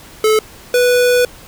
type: tone pair in turn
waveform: square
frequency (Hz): 433.6 / 492.4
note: A4 / B4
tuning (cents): -25 / -5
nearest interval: major second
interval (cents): 220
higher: second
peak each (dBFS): -10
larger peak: neither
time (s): 0.24-0.39 / 0.74-1.25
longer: second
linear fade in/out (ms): 2
effects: pink hiss -39 dBFS RMS until 1.47 s